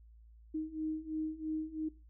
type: beating tone pair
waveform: sine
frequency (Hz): 311.1 / 314.1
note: D#4 / D#4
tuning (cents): 0 / +16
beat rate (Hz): 3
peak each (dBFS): -40 / -37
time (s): 0.54-1.89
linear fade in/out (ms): 10
effects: noise-tail reverb RT60 0.3 s tail -19 dB re dry + added 56 Hz sine -55 dBFS peak until 2.09 s